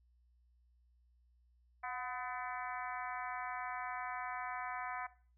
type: harmonic tone with a mistuned harmonic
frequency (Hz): 252.2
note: B3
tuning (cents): +36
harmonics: 3 / 4 / 5 / 6 / 7 / 8 / 9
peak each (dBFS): -43 / -45 / -47 / -49 / -50 / -51 / -52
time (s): 1.83-5.07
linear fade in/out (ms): 10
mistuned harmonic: 3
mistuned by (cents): -51
effects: noise-tail reverb RT60 0.4 s tail -17 dB re dry + added 60 Hz sine -67 dBFS peak until 5.37 s